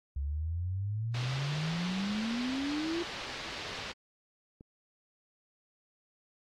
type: exponential sweep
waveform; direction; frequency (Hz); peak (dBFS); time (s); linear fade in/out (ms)
sine; up; 67.5 to 349.2; -31; 0.16-3.03; 5
type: low-pass noise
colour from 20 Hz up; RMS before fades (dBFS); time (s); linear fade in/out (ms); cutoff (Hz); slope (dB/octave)
white; -42; 1.14-3.92; 5; 4500; 24
type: click train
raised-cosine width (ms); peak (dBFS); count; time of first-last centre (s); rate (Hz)
3; -37; 4; 2.15-4.609; 1.22
effects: AAC 48 kbps